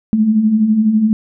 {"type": "beating tone pair", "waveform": "sine", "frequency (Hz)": [206.5, 218.5], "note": ["G#3", "A3"], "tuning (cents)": [-10, -12], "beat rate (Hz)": 12, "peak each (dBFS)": [-19, -10], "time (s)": [0.13, 1.13], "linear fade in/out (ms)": 0, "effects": []}